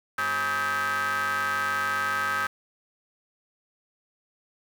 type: ring-modulated tone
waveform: 40% pulse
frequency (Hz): 147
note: D3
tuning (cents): +2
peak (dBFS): -21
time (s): 0.18-2.47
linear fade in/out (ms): 5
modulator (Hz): 1420
effects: 8-bit